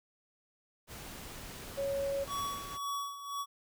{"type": "noise", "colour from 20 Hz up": "pink", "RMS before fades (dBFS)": -46, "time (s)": [0.87, 2.79], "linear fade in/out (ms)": 50}
{"type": "tone", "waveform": "sine", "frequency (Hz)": 554.4, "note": "C#5", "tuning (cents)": 0, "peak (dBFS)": -31, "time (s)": [1.77, 2.25], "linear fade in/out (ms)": 20}
{"type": "tone with tremolo", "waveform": "square", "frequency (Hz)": 1129, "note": "C#6", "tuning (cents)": 31, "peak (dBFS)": -34, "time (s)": [2.27, 3.46], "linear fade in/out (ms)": 50, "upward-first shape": "sine", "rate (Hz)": 1.9, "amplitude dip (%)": 70}
{"effects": []}